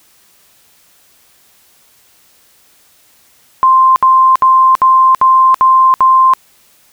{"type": "tone bursts", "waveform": "sine", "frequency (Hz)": 1046.5, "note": "C6", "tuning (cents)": 0, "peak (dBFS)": -4, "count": 7, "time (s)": [3.63, 6.336], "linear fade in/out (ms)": 0, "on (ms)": 330, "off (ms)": 66, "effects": ["white hiss -49 dBFS RMS until 6.92 s"]}